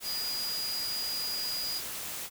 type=tone in noise; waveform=sine; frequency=4886 Hz; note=D#8; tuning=32 cents flat; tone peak=-32 dBFS; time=0.03-1.82 s; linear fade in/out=50 ms; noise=white; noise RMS=-38 dBFS; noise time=0-2.3 s; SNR=+3 dB; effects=none